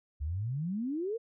sine exponential sweep, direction up, 68 to 479.5 Hz, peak -31 dBFS, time 0.2-1.18 s, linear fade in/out 20 ms, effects none

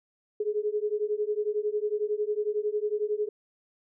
sine beating tone pair, 415.3 / 426.3 Hz, G#4 / G#4, 0 / +45 cents, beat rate 11 Hz, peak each -29 dBFS, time 0.4-3.29 s, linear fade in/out 5 ms, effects none

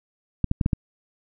clicks, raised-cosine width 5 ms, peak -8 dBFS, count 5, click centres 0.443 / 0.514 / 0.612 / 0.661 / 0.732 s, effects none

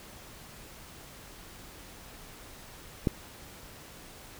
click, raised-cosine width 3 ms, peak -11 dBFS, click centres 3.072 s, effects pink hiss -49 dBFS RMS until 4.39 s

